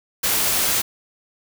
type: noise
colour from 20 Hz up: white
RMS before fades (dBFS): -20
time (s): 0.23-0.82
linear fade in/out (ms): 10
effects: none